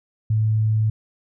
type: tone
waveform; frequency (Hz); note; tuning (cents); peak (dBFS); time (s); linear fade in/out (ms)
sine; 109; A2; -16; -16; 0.3-0.9; 5
effects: none